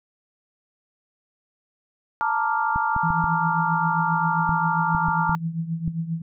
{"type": "chord", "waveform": "sine", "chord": "Bb major seventh", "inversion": "third", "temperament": "equal", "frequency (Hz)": [880, 932.3, 1174.7, 1396.9], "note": ["A5", "Bb5", "D6", "F6"], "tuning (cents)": [0, 0, 0, 0], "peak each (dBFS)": [-24, -26, -28, -26], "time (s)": [2.21, 5.35], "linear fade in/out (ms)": 0}
{"type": "clicks", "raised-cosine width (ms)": 5, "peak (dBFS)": -17, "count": 9, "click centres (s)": [2.76, 2.964, 3.104, 3.242, 4.493, 4.949, 5.085, 5.295, 5.878]}
{"type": "tone with tremolo", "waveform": "sine", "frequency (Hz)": 164.81, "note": "E3", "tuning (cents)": 0, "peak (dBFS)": -21, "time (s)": [3.03, 6.22], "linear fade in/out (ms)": 5, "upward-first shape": "triangle", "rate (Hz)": 7.5, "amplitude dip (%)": 80}
{"effects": []}